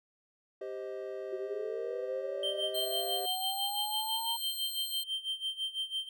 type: chord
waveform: triangle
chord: C minor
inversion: second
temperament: just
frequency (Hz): 392.4 / 523.3 / 627.9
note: G4 / C5 / Eb5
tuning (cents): +2 / 0 / +16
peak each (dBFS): -38 / -41 / -41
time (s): 0.61-3.26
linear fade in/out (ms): 5
type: linear sweep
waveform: sine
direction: up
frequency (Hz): 371.7 to 932.3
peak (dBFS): -36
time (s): 1.32-4.37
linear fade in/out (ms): 10
type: tone with tremolo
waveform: triangle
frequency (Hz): 3136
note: G7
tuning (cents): 0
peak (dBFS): -29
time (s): 2.43-6.09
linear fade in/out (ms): 2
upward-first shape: sine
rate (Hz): 6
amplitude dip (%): 85
type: tone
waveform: 10% pulse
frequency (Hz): 4183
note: C8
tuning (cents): -1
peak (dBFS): -31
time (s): 2.74-5.04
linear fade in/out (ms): 10
effects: none